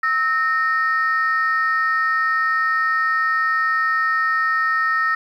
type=tone pair together; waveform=sine; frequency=1300 / 1839.8 Hz; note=E6 / A#6; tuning=-24 / -23 cents; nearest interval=tritone; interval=601 cents; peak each=-18 dBFS; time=0.03-5.15 s; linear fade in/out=5 ms; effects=tanh soft clip ceiling -11 dBFS + 9-bit